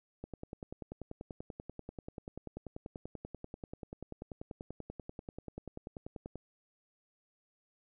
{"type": "click train", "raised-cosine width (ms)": 2, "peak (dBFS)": -29, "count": 64, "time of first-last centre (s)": [0.24, 6.357], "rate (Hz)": 10.3, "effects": []}